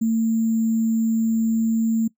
sine tone with sample-and-hold, 224.7 Hz, A3, 37 cents sharp, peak -17 dBFS, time 0.01-2.08 s, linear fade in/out 10 ms, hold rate 7350 Hz, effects noise-tail reverb RT60 0.1 s tail -21 dB re dry

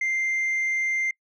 sine tone, 2093 Hz, C7, in tune, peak -20 dBFS, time 0.01-1.11 s, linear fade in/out 5 ms, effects noise-tail reverb RT60 0.1 s tail -26 dB re dry + tanh soft clip ceiling -21 dBFS

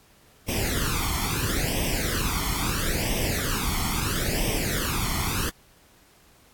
pink noise with flanger, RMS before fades -26 dBFS, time 0.48-5.5 s, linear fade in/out 10 ms, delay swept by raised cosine 0.35 to 0.93 ms, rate 0.75 Hz, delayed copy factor +0.8, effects pink hiss -57 dBFS RMS until 6.53 s + AAC 64 kbps

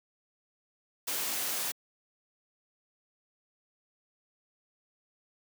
white noise, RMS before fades -33 dBFS, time 1.07-1.72 s, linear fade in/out 10 ms, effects high-pass 200 Hz 12 dB/octave

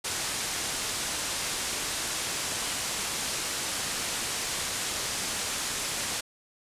white low-pass noise, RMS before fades -32 dBFS, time 0.04-6.21 s, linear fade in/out 10 ms, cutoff 9400 Hz, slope 24 dB/octave, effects resampled to 32000 Hz

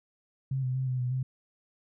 sine tone with pitch steps, 133.6 / 127.8 / 131.2 / 127.6 / 124.5 / 129.8 Hz, C3 / C3 / C3 / C3 / B2 / C3, +36 / -40 / +5 / -43 / +14 / -13 cents, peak -27 dBFS, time 0.51-1.23 s, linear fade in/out 5 ms, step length 120 ms, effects none

